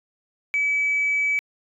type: tone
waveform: sine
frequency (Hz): 2291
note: D7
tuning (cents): -44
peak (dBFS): -18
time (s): 0.54-1.39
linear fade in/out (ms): 0
effects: tanh soft clip ceiling -15 dBFS